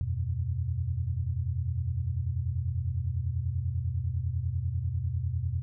sine chord, E suspended second, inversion none, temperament equal, 82.41 / 92.5 / 123.47 Hz, E2 / F#2 / B2, 0 / 0 / 0 cents, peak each -32 dBFS, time 0.01-5.62 s, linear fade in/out 0 ms, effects none

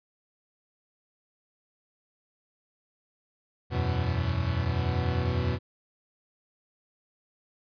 40% pulse chord, E suspended second, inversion none, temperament equal, 82.41 / 92.5 / 123.47 Hz, E2 / F#2 / B2, 0 / 0 / 0 cents, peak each -29 dBFS, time 3.7-5.59 s, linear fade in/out 50 ms, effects resampled to 11025 Hz

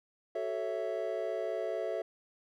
triangle chord, F# minor seventh, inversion none, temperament equal with one note detuned, 375.8 / 440 / 554.4 / 659.3 Hz, F#4 / A4 / C#5 / E5, +27 / 0 / 0 / 0 cents, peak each -38 / -36 / -37 / -34 dBFS, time 0.35-2.02 s, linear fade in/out 5 ms, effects none

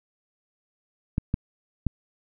clicks, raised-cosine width 5 ms, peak -11 dBFS, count 3, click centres 1.181 / 1.341 / 1.867 s, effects none

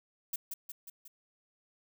violet noise with echo, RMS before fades -35 dBFS, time 0.33-0.36 s, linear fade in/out 5 ms, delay 180 ms, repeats 4, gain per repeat -4 dB, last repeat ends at 1.08 s, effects none

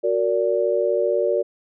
sine chord, Gb augmented, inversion none, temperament just, 370 / 462.5 / 578.1 Hz, Gb4 / Bb4 / D5, 0 / -14 / -27 cents, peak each -23 / -22 / -21 dBFS, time 0.03-1.43 s, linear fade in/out 20 ms, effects none

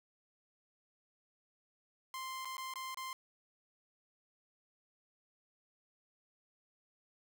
sawtooth tone with dropouts, 1046.5 Hz, C6, in tune, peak -37 dBFS, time 2.14-3.13 s, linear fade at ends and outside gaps 1 ms, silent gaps 2.448-2.454 / 2.569-2.58 / 2.738-2.757 / 2.945-2.972 s, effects none

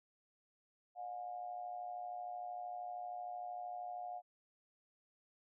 sine tone with amplitude modulation, 718 Hz, F5, 48 cents sharp, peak -39 dBFS, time 0.95-4.22 s, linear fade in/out 50 ms, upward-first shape sine, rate 113 Hz, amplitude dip 65%, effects none

